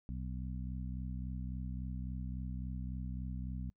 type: harmonic tone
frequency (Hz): 63.6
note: C2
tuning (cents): -48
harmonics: 1 / 2 / 3 / 4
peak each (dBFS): -40 / -44 / -45 / -51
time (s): 0.09-3.7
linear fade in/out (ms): 0
effects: noise-tail reverb RT60 0.1 s tail -26 dB re dry